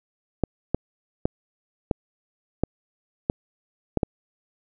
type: clicks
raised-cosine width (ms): 2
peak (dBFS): -7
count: 8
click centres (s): 0.437 / 0.746 / 1.255 / 1.912 / 2.636 / 3.299 / 3.973 / 4.032
effects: none